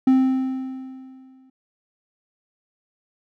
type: tone with exponential decay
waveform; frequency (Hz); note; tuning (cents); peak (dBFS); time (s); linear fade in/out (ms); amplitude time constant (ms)
triangle; 261.6; C4; 0; -9; 0.07-1.5; 5; 310
effects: none